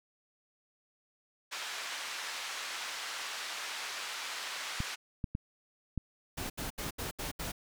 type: band-pass noise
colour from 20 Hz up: pink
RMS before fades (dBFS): -40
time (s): 1.51-4.96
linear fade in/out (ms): 20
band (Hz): 1200 to 6300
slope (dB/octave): 12
type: clicks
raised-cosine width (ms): 5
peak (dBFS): -21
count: 4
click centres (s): 4.804 / 5.242 / 5.351 / 5.977
type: noise bursts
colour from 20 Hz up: pink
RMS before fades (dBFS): -38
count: 6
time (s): 6.37-7.52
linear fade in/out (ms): 10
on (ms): 130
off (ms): 74
effects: none